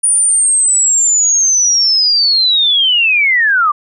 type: linear sweep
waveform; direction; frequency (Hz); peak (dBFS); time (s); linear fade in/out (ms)
sine; down; 9560 to 1148; -8; 0.03-3.72; 10
effects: none